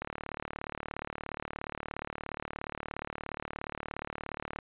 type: click train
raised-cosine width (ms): 0.5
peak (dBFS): -21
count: 170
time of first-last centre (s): 0.02-4.588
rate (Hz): 37
effects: resampled to 8000 Hz